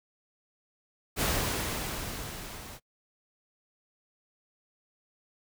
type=noise with level ramp; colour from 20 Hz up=pink; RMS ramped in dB=-27 to -45 dBFS; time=1.16-2.8 s; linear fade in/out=50 ms; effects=noise-tail reverb RT60 0.1 s tail -25 dB re dry